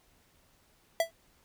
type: tone with exponential decay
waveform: square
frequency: 662 Hz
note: E5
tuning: 7 cents sharp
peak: -21 dBFS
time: 1-1.11 s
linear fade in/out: 2 ms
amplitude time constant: 22 ms
effects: pink hiss -66 dBFS RMS until 1.44 s